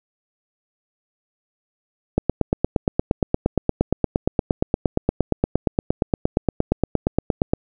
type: click train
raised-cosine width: 2 ms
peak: -3 dBFS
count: 47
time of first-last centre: 2.18-7.535 s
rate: 8.59 Hz
effects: none